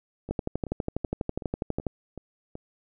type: two click trains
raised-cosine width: 2 ms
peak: -24 / -14 dBFS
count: 7 / 20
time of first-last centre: 0.29-2.554 / 0.31-1.867 s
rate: 2.65 / 12.2 Hz
effects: none